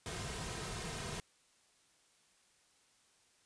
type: noise with comb filter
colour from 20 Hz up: pink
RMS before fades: -42 dBFS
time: 0.06-1.2 s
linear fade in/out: 0 ms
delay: 3.5 ms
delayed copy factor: -0.6
effects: white hiss -70 dBFS RMS until 3.45 s + resampled to 22050 Hz